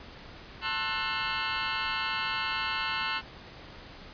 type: chord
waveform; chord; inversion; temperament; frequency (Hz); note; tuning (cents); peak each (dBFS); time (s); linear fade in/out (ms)
20% pulse; F# half-diminished seventh; first; just; 888 / 1065.6 / 1332 / 1480; A5 / C6 / E6 / F#6; +16 / +31 / +18 / 0; -31 / -30 / -30 / -29; 0.61-3.22; 50
effects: pink hiss -47 dBFS RMS until 4.13 s + resampled to 11025 Hz